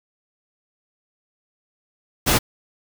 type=noise; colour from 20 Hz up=pink; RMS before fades=-17 dBFS; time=2.26-2.39 s; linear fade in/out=20 ms; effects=none

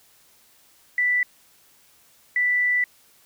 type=tone pair in turn; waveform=sine; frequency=1975.5 / 1975.5 Hz; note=B6 / B6; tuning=0 / 0 cents; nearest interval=unison; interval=0 cents; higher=neither; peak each=-18 / -18 dBFS; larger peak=neither; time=0.98-1.23 / 2.36-2.84 s; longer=second; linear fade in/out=2 ms; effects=white hiss -57 dBFS RMS until 3.25 s

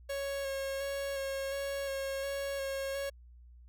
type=tone with vibrato; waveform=45% pulse; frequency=549 Hz; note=C#5; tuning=17 cents flat; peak=-34 dBFS; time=0.09-3.1 s; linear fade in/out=10 ms; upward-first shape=square; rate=1.4 Hz; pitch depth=16 cents each way; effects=added 60 Hz sine -52 dBFS peak until 3.68 s

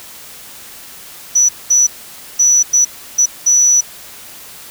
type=tone bursts at uneven times; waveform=sine; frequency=5920 Hz; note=F#8; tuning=in tune; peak=-7 dBFS; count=6; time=1.35-1.49 / 1.7-1.87 / 2.39-2.63 / 2.73-2.85 / 3.18-3.26 / 3.46-3.81 s; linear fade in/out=10 ms; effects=white hiss -35 dBFS RMS until 4.7 s

